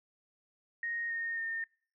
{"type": "tone with pitch steps", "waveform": "sine", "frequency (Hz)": [1864.7, 1843.3, 1822.1], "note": ["A#6", "A#6", "A#6"], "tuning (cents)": [0, -20, -40], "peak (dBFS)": -33, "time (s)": [0.83, 1.64], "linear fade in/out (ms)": 2, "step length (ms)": 270, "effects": ["noise-tail reverb RT60 0.5 s tail -26 dB re dry"]}